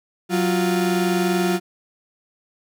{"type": "tone pair together", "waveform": "35% pulse", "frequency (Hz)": [184.98, 349.2], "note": ["F#3", "F4"], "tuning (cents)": [0, 0], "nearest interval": "major seventh", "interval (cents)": 1100, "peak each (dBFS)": -19, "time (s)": [0.29, 1.6], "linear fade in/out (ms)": 50, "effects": []}